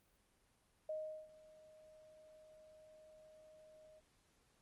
sine tone with ADSR envelope, 622.3 Hz, D#5, in tune, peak -39 dBFS, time 0.89-4.01 s, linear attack 4 ms, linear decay 380 ms, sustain -21 dB, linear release 29 ms, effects pink hiss -75 dBFS RMS until 4.61 s + Opus 32 kbps

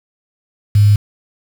sine tone with quantisation, 103.1 Hz, G#2, 12 cents flat, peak -6 dBFS, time 0.75-0.96 s, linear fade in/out 5 ms, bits 5, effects none

